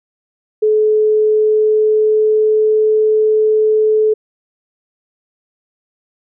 sine tone with pitch glide, 429.3 to 432 Hz, A4 to A4, -43 to -32 cents, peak -9 dBFS, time 0.62-4.14 s, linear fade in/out 10 ms, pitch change +11 cents, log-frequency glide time 1.21-2.93 s, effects none

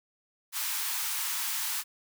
white high-pass noise, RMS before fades -32 dBFS, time 0.52-1.84 s, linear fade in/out 50 ms, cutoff 820 Hz, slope 96 dB/octave, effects none

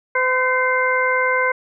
harmonic tone with a mistuned harmonic, 510 Hz, C5, 44 cents flat, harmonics 1 / 2 / 3 / 4, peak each -21 / -21 / -21 / -21 dBFS, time 0.15-1.52 s, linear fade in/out 5 ms, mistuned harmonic 4, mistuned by +45 cents, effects none

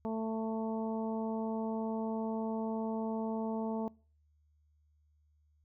harmonic tone, 222.1 Hz, A3, 16 cents sharp, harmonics 1 / 2 / 3 / 4 / 5, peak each -35 / -39 / -42 / -43 / -52 dBFS, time 0.05-3.88 s, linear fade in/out 0 ms, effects noise-tail reverb RT60 0.4 s tail -24 dB re dry + added 75 Hz sine -67 dBFS peak until 5.64 s

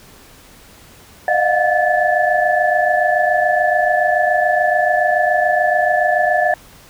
sine tone cluster, 611 / 702 / 729 / 1737 Hz, D#5 / F5 / F#5 / A6, -32 / +9 / -26 / -23 cents, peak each -18 dBFS, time 1.28-6.54 s, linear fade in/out 2 ms, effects pink hiss -44 dBFS RMS until 6.89 s

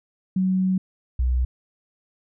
sine tone pair in turn, 187.1 / 62.44 Hz, F#3 / B1, +20 / +20 cents, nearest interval octave + perfect fifth, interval 1900 cents, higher first, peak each -18 dBFS, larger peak neither, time 0.36-0.78 / 1.19-1.45 s, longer first, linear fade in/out 5 ms, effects none

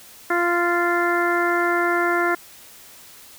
harmonic tone with a mistuned harmonic, 347 Hz, F4, 11 cents flat, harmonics 1 / 2 / 3 / 4 / 5 / 6, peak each -22 / -25 / -27 / -23 / -26 / -30 dBFS, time 0.3-2.35 s, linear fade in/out 5 ms, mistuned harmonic 5, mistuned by +18 cents, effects white hiss -45 dBFS RMS until 3.38 s

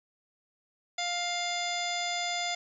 harmonic tone with a mistuned harmonic, 702 Hz, F5, 9 cents sharp, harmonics 1 / 2 / 3 / 4 / 5 / 6 / 7 / 9 / 10, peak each -34 / -44 / -35 / -46 / -36 / -46 / -39 / -46 / -41 dBFS, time 0.98-2.55 s, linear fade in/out 5 ms, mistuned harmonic 9, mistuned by -26 cents, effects 11-bit

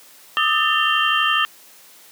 sine tone cluster, 1208 / 1280 / 1785 / 2764 / 3136 Hz, D6 / D#6 / A6 / F7 / G7, +48 / +49 / +24 / -19 / 0 cents, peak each -22 dBFS, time 0.37-1.45 s, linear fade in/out 0 ms, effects white hiss -47 dBFS RMS until 2.11 s + high-pass 200 Hz 12 dB/octave

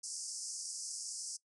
pink band-pass noise, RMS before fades -43 dBFS, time 0.03-1.37 s, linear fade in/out 10 ms, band 4900 to 9800 Hz, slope 96 dB/octave, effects noise-tail reverb RT60 0.1 s tail -19 dB re dry

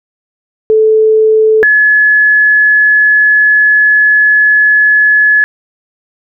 sine tone pair in turn, 436.6 / 1705.5 Hz, A4 / G#6, -13 / +46 cents, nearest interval 2 octaves, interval 2359 cents, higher second, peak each -4 dBFS, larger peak neither, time 0.7-1.63 / 1.63-5.44 s, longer second, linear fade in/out 0 ms, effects none

